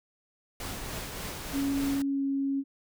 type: noise with tremolo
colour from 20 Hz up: pink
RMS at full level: -36 dBFS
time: 0.6-2.02 s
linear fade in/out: 2 ms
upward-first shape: triangle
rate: 3.4 Hz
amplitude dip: 35%
type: tone with pitch glide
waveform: sine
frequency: 277.2 to 274.8 Hz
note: C#4 to C#4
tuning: 0 to -15 cents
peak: -26 dBFS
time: 1.52-2.64 s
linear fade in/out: 50 ms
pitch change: -15 cents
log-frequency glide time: 2.08-2.24 s
effects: none